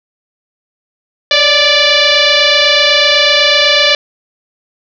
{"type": "tone with frequency modulation", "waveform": "sine", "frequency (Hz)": 570, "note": "C#5", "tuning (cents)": 48, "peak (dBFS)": -6, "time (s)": [1.31, 3.95], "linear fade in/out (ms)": 2, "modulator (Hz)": 584, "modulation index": 7.1, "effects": []}